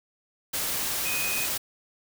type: tone in noise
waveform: sine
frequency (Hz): 2500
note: D#7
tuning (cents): +8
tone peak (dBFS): -30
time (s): 1.05-1.46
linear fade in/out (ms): 10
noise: white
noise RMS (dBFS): -29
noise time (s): 0.53-1.58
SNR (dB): -4
effects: none